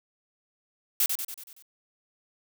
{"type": "noise with echo", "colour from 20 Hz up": "blue", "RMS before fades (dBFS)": -23, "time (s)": [1, 1.06], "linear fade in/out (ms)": 2, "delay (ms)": 94, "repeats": 6, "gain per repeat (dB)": -5, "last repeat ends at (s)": 1.624, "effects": []}